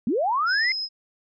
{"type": "linear sweep", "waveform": "sine", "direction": "up", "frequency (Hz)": [195.4, 2118], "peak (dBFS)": -20, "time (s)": [0.07, 0.72], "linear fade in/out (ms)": 2}
{"type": "tone", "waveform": "sine", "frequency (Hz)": 5110, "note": "D#8", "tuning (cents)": 45, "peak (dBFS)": -26, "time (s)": [0.46, 0.89], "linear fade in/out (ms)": 50}
{"effects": []}